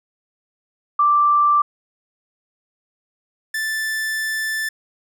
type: tone pair in turn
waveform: sine / 45% pulse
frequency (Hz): 1174.7 / 1760.1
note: D6 / A6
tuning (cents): 0 / 0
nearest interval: perfect fifth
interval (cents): 700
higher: second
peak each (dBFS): -12 / -21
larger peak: first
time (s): 0.99-1.62 / 3.54-4.69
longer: second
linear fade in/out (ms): 5
effects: none